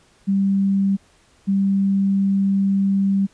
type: tone pair in turn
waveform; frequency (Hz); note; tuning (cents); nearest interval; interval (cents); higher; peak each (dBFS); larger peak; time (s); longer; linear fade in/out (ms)
sine; 196 / 196; G3 / G3; 0 / 0; unison; 0; neither; -15; neither; 0.27-0.97 / 1.47-3.27; second; 20
effects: pink hiss -56 dBFS RMS until 3.33 s + resampled to 22050 Hz